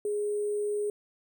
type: tone with sample-and-hold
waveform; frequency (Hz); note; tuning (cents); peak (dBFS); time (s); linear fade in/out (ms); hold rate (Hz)
sine; 415.4; G#4; 0; -27; 0.05-0.9; 2; 8820
effects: none